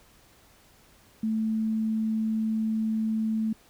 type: tone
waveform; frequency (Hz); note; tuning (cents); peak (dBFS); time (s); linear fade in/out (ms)
sine; 220; A3; 0; -24; 1.23-3.53; 5
effects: pink hiss -58 dBFS RMS until 3.69 s